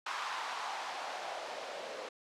blue noise with band-pass filter sweep, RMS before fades -40 dBFS, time 0.06-2.09 s, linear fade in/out 5 ms, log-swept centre 1100 to 510 Hz, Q 3, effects low-pass 5000 Hz 12 dB/octave

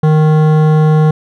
sine tone with hard clipping, 154.8 Hz, D#3, 9 cents flat, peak -8 dBFS, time 0.03-1.11 s, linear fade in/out 5 ms, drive 14 dB, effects none

